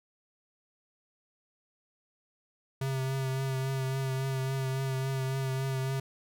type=tone with vibrato; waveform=square; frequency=133.2 Hz; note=C3; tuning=31 cents sharp; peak=-30 dBFS; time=2.81-6 s; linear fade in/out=5 ms; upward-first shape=triangle; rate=3.6 Hz; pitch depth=27 cents each way; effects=none